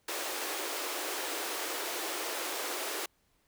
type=high-pass noise; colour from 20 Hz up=pink; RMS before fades=-36 dBFS; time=0.08-3.06 s; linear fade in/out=5 ms; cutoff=320 Hz; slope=48 dB/octave; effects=pink hiss -72 dBFS RMS until 3.47 s